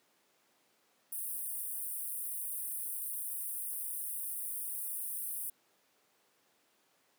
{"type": "high-pass noise", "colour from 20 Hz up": "pink", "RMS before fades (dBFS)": -39, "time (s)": [1.12, 5.5], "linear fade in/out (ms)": 5, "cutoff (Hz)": 8900, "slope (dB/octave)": 96, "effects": ["pink hiss -71 dBFS RMS until 7.18 s", "high-pass 300 Hz 12 dB/octave"]}